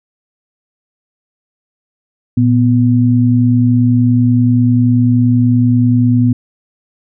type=tone pair together; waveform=sine; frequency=116.54 / 246.9 Hz; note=A#2 / B3; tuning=0 / 0 cents; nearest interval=octave + minor second; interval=1300 cents; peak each=-10 dBFS; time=2.37-6.33 s; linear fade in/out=5 ms; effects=none